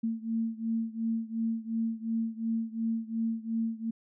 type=beating tone pair; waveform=sine; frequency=225.2 / 228 Hz; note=A3 / A#3; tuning=+40 / -38 cents; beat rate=2.8 Hz; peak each=-31 / -33 dBFS; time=0.03-3.91 s; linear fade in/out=10 ms; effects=none